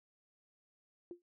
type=tone with exponential decay; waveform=sine; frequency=349.2 Hz; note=F4; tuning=in tune; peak=-40 dBFS; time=1.11-1.22 s; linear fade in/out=1 ms; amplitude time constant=22 ms; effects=none